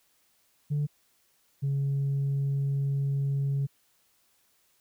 sine tone pair in turn, 146.5 / 138.84 Hz, D3 / C#3, -4 / +3 cents, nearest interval minor second, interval 93 cents, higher first, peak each -23 dBFS, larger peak neither, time 0.7-0.87 / 1.62-3.67 s, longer second, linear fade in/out 20 ms, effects tanh soft clip ceiling -23 dBFS + white hiss -68 dBFS RMS until 4.8 s

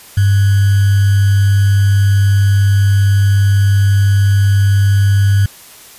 sine tone with sample-and-hold, 99.4 Hz, G2, 25 cents sharp, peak -7 dBFS, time 0.17-5.46 s, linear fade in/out 5 ms, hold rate 1575 Hz, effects white hiss -38 dBFS RMS until 5.98 s + resampled to 32000 Hz

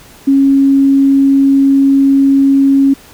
sine tone, 274.2 Hz, C#4, 19 cents flat, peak -5 dBFS, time 0.27-2.94 s, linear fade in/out 10 ms, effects pink hiss -39 dBFS RMS until 3.13 s

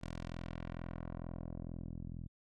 10% pulse tone with low-pass filter sweep, 42.22 Hz, E1, 42 cents sharp, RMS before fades -44 dBFS, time 0.01-2.28 s, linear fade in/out 20 ms, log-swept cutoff 8100 to 170 Hz, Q 0.82, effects none

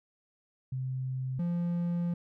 sine / triangle tone pair in turn, 130 / 172.98 Hz, C3 / F3, -11 / -16 cents, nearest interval perfect fourth, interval 495 cents, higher second, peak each -31 / -26 dBFS, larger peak second, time 0.72-1.39 / 1.39-2.14 s, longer second, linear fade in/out 5 ms, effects none

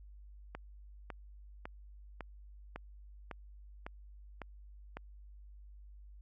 click train, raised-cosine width 0.5 ms, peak -27 dBFS, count 9, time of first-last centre 0.55-4.97 s, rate 1.81 Hz, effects added 50 Hz sine -51 dBFS peak until 6.21 s

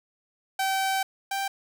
sawtooth tone pair in turn, 771 / 784.5 Hz, G5 / G5, -29 / +1 cents, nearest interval unison, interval 30 cents, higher second, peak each -20 / -23 dBFS, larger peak first, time 0.59-1.03 / 1.31-1.48 s, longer first, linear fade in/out 5 ms, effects none

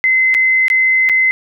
sine tone with dropouts, 2054 Hz, C7, 33 cents flat, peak -9 dBFS, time 0.04-1.31 s, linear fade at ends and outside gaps 0 ms, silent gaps 0.342-0.348 / 0.682-0.701 / 1.09-1.096 s, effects none

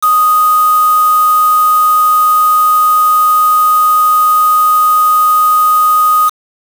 sine tone with quantisation, 1244.5 Hz, D#6, in tune, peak -6 dBFS, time 0.02-6.3 s, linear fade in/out 20 ms, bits 3, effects none

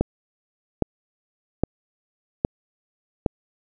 click train, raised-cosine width 2 ms, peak -5 dBFS, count 5, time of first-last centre 0.01-3.262 s, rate 1.23 Hz, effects none

